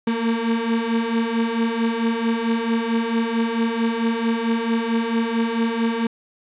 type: beating tone pair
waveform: 35% pulse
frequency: 226.3 / 230.8 Hz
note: A3 / A#3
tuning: +49 / -17 cents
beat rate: 4.5 Hz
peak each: -23 / -19 dBFS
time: 0.07-6.07 s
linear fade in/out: 5 ms
effects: resampled to 8000 Hz + 9-bit